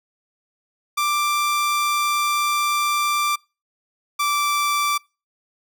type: tone pair in turn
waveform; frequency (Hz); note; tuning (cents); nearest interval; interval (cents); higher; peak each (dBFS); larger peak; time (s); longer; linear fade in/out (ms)
sawtooth; 1179 / 1168.2; D6 / D6; +6 / -10; unison; 16; first; -15 / -15; neither; 0.97-3.36 / 4.19-4.98; first; 10
effects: noise-tail reverb RT60 0.3 s tail -26 dB re dry